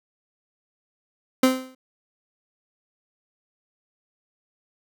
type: tone with exponential decay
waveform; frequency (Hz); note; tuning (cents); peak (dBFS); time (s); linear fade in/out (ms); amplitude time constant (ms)
30% pulse; 259.2; C4; -16; -9; 1.43-1.75; 5; 69
effects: none